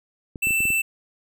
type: clicks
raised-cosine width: 3 ms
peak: -21 dBFS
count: 6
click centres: 0.358 / 0.471 / 0.507 / 0.605 / 0.654 / 0.704 s
type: tone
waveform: square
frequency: 2662 Hz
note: E7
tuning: 16 cents sharp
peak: -20 dBFS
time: 0.42-0.82 s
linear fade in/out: 10 ms
effects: none